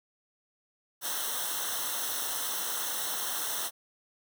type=noise with comb filter; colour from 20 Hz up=white; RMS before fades=-33 dBFS; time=1.01-3.71 s; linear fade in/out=50 ms; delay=0.42 ms; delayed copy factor=-0.9; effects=none